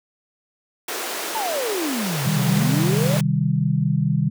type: high-pass noise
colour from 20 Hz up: pink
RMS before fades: -28 dBFS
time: 0.88-3.21 s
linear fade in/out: 5 ms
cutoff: 340 Hz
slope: 24 dB/octave
type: exponential two-way sweep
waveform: sine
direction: down then up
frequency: 929 to 120 to 615 Hz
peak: -23 dBFS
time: 1.35-3.17 s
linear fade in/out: 0 ms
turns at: 2.28 s
type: chord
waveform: sine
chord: C minor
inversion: none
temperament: equal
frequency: 130.81 / 155.56 / 196 Hz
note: C3 / Eb3 / G3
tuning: 0 / 0 / 0 cents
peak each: -22 / -20 / -23 dBFS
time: 2.25-4.3 s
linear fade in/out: 10 ms
effects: none